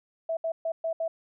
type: tone bursts at uneven times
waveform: sine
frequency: 655 Hz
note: E5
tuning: 11 cents flat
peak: -26 dBFS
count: 5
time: 0.29-0.37 / 0.44-0.52 / 0.65-0.72 / 0.84-0.93 / 1-1.08 s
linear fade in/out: 5 ms
effects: none